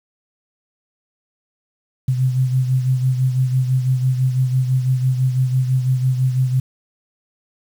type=beating tone pair; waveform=sine; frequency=128.3 / 134.3 Hz; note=C3 / C3; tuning=-34 / +46 cents; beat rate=6 Hz; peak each=-15 / -23 dBFS; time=2.08-6.6 s; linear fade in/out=5 ms; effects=7-bit

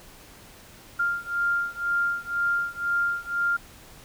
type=beating tone pair; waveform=sine; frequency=1396.9 / 1398.9 Hz; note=F6 / F6; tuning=0 / +2 cents; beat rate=2 Hz; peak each=-26 / -27 dBFS; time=0.99-3.57 s; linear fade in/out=10 ms; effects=pink hiss -49 dBFS RMS until 4.04 s

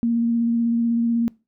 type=tone with vibrato; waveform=sine; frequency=233.1 Hz; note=A#3; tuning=in tune; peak=-17 dBFS; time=0.03-1.28 s; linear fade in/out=0 ms; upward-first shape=square; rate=16 Hz; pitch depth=12 cents each way; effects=noise-tail reverb RT60 0.3 s tail -24 dB re dry

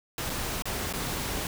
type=noise with dropouts; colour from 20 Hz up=pink; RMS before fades=-32 dBFS; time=0.18-1.47 s; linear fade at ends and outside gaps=1 ms; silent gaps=0.297-0.3 / 0.622-0.655 / 0.927-0.936 s; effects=none

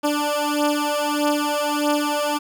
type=beating tone pair; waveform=15% pulse; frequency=293.7 / 295.3 Hz; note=D4 / D4; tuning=0 / +10 cents; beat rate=1.6 Hz; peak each=-16 dBFS; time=0.03-2.39 s; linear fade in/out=20 ms; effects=none

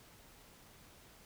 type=silence; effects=pink hiss -60 dBFS RMS until 1.25 s

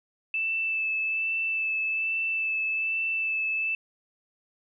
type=tone with vibrato; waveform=sine; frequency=2637 Hz; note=E7; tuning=in tune; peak=-25 dBFS; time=0.34-3.75 s; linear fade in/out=2 ms; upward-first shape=sine; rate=1.2 Hz; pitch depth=16 cents each way; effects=none

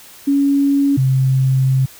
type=tone pair in turn; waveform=sine; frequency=280 / 132.14 Hz; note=C#4 / C3; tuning=+18 / +17 cents; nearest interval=octave + minor second; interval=1301 cents; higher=first; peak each=-11 dBFS; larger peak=neither; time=0.27-0.97 / 0.97-1.86 s; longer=second; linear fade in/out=10 ms; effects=white hiss -41 dBFS RMS until 1.99 s

